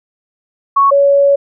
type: tone pair in turn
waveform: sine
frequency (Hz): 1109 / 561.8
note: C#6 / C#5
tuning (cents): 0 / +23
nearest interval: octave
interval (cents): 1177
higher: first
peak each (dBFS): -6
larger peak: neither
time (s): 0.76-0.91 / 0.91-1.36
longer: second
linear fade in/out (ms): 10
effects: none